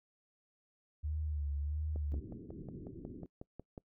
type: tone with vibrato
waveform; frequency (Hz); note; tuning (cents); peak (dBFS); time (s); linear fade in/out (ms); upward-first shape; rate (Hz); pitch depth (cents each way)
sine; 74.2; D2; +18; -34; 1.03-2.21; 20; sine; 1.5; 69
type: click train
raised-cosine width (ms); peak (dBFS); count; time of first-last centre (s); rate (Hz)
2; -32; 11; 1.96-3.778; 5.5
type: low-pass noise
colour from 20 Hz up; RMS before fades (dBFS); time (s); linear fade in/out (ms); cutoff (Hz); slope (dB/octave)
white; -48; 2.12-3.26; 0; 380; 48
effects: noise-tail reverb RT60 0.1 s tail -24 dB re dry